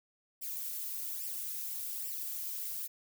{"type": "noise with flanger", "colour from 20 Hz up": "violet", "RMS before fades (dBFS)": -39, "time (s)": [0.41, 2.88], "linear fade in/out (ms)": 20, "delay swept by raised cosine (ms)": [0.38, 3.28], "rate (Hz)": 1.2, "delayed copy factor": 0.7, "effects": []}